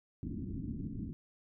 white low-pass noise, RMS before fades -40 dBFS, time 0.23-1.13 s, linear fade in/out 0 ms, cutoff 300 Hz, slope 48 dB/octave, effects none

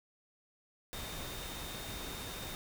sine tone in noise, 3669 Hz, A#7, 28 cents flat, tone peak -49 dBFS, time 0.93-2.55 s, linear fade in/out 0 ms, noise pink, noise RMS -43 dBFS, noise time 0.93-2.55 s, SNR -9 dB, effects none

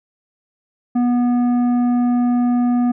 sine tone with tanh clipping, 243.7 Hz, B3, 23 cents flat, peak -15 dBFS, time 0.95-2.92 s, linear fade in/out 10 ms, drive 9 dB, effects none

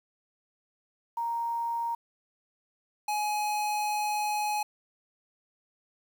sine / square tone pair in turn, 932.3 / 840.3 Hz, A#5 / G#5, 0 / +20 cents, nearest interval major second, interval 180 cents, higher first, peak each -28 dBFS, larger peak neither, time 1.17-1.95 / 3.08-4.63 s, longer second, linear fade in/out 5 ms, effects 9-bit

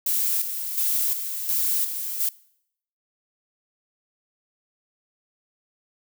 violet noise with tremolo, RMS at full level -23 dBFS, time 0.06-2.29 s, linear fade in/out 5 ms, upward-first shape square, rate 1.4 Hz, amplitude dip 55%, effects noise-tail reverb RT60 0.7 s tail -22 dB re dry

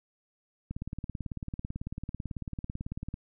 click train, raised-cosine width 5 ms, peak -23 dBFS, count 45, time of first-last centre 0.71-3.141 s, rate 18.1 Hz, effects none

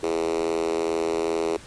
5% pulse tone with high-pass filter, 82.41 Hz, E2, in tune, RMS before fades -25 dBFS, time 0.03-1.57 s, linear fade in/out 5 ms, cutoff 380 Hz, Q 6.3, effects pink hiss -45 dBFS RMS until 1.66 s + resampled to 22050 Hz

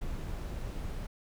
brown noise, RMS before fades -37 dBFS, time 0.01-1.07 s, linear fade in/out 10 ms, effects none

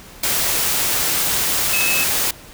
sine tone in noise, 2592 Hz, E7, 30 cents flat, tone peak -19 dBFS, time 1.73-2.04 s, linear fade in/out 5 ms, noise white, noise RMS -19 dBFS, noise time 0.23-2.31 s, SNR -3 dB, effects pink hiss -41 dBFS RMS until 2.53 s

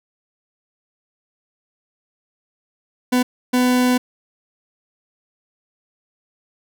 40% pulse tone bursts at uneven times, 250 Hz, B3, 21 cents sharp, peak -13 dBFS, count 2, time 3.12-3.23 / 3.53-3.98 s, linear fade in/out 10 ms, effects none

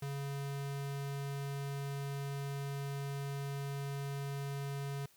square tone, 139.8 Hz, C#3, 15 cents sharp, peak -38 dBFS, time 0.02-5.06 s, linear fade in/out 5 ms, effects white hiss -66 dBFS RMS until 5.16 s

